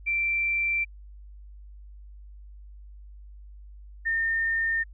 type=tone pair in turn; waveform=sine; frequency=2349 / 1818.2 Hz; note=D7 / A#6; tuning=0 / -44 cents; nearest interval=major third; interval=444 cents; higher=first; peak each=-23 dBFS; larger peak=neither; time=0.06-0.85 / 4.05-4.84 s; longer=neither; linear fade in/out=20 ms; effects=added 50 Hz sine -43 dBFS peak until 4.93 s